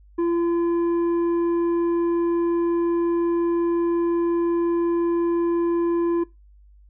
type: tone with tanh clipping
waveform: sine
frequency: 340.7 Hz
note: F4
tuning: 43 cents flat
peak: -20 dBFS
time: 0.18-6.24 s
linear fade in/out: 10 ms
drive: 7 dB
effects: noise-tail reverb RT60 0.2 s tail -20 dB re dry + added 50 Hz sine -48 dBFS peak until 6.89 s